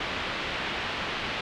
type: low-pass noise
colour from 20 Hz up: white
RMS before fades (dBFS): -32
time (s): 0-1.41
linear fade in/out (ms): 5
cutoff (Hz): 3300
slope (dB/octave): 24
effects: none